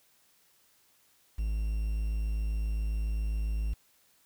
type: tone with quantisation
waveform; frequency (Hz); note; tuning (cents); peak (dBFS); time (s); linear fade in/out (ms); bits
triangle; 53.7; A1; -41; -26; 1.38-3.74; 10; 9
effects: white hiss -66 dBFS RMS until 4.25 s